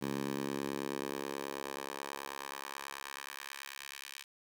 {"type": "tone with high-pass filter sweep", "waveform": "10% pulse", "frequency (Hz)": 69.3, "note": "C#2", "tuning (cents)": 0, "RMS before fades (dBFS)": -41, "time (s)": [0.01, 4.24], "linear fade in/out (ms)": 20, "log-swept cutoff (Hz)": [190, 2500], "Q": 1.1, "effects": ["10-bit"]}